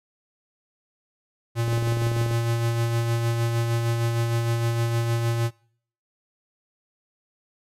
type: tone with tremolo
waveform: square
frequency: 116.54 Hz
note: A#2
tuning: in tune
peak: -21 dBFS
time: 1.55-5.51 s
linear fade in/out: 50 ms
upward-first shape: sine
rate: 6.5 Hz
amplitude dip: 35%
type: click train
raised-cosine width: 2 ms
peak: -20 dBFS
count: 14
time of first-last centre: 1.68-2.311 s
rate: 20.6 Hz
effects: noise-tail reverb RT60 0.6 s tail -25 dB re dry + resampled to 32000 Hz